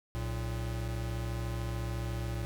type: tone pair together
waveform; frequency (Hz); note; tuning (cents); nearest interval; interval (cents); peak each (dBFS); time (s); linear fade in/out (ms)
square; 60.71 / 114.6; B1 / A#2; -29 / -29; major seventh; 1100; -37 / -36; 0.15-2.45; 0
effects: none